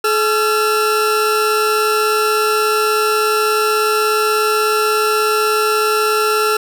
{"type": "tone pair together", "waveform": "40% pulse", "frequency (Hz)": [427.9, 1360.2], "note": ["A4", "F6"], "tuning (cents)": [-48, -46], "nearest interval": "octave + minor sixth", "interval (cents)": 2002, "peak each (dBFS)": -15, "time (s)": [0.04, 6.57], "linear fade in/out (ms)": 5, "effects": []}